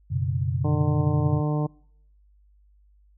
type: chord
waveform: sine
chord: F# suspended fourth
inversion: none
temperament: just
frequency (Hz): 92.5 / 123.33 / 138.75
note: F#2 / B2 / C#3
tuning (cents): 0 / -2 / +2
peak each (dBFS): -27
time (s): 0.1-1.41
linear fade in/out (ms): 20
type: harmonic tone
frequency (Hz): 150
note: D3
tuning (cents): +37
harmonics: 1 / 2 / 3 / 4 / 5 / 6 / 7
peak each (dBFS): -23 / -29 / -33 / -35 / -37 / -39 / -40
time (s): 0.64-1.67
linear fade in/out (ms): 10
effects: noise-tail reverb RT60 0.7 s tail -26 dB re dry + added 50 Hz sine -55 dBFS peak until 3.17 s